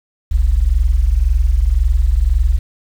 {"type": "tone pair together", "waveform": "sine", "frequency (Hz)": [43.52, 65.41], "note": ["F1", "C2"], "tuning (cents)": [-5, 0], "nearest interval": "perfect fifth", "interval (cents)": 705, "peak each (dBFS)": -13, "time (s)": [0.31, 2.59], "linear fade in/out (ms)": 10, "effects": ["7-bit"]}